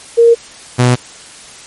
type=tone pair in turn; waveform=sine / sawtooth; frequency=466.2 / 123.94 Hz; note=A#4 / B2; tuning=0 / +7 cents; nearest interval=octave + major seventh; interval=2293 cents; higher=first; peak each=-3 dBFS; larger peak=neither; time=0.17-0.35 / 0.78-0.96 s; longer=neither; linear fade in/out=20 ms; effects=white hiss -35 dBFS RMS until 1.66 s + MP3 48 kbps